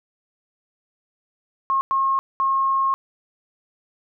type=tone bursts at uneven times; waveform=sine; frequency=1079 Hz; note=C#6; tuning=47 cents flat; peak=-17 dBFS; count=3; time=1.7-1.81 / 1.91-2.19 / 2.4-2.94 s; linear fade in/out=0 ms; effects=none